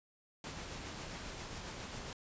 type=noise with tremolo; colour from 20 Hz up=pink; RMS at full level=-44 dBFS; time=0.44-2.13 s; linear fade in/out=2 ms; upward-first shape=sine; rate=7.4 Hz; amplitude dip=25%; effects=resampled to 16000 Hz